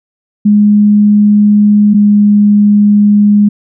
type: tone pair in turn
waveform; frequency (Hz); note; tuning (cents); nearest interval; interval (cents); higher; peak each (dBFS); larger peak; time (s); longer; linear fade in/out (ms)
sine; 207.7 / 206.5; G#3 / G#3; 0 / -10; unison; 10; first; -3; neither; 0.45-1.94 / 1.94-3.49; second; 10
effects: none